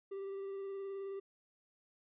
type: tone with vibrato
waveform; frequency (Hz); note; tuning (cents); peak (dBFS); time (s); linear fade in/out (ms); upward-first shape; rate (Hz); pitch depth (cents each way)
triangle; 392; G4; 0; -38; 0.11-1.2; 10; sine; 19; 16
effects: resampled to 8000 Hz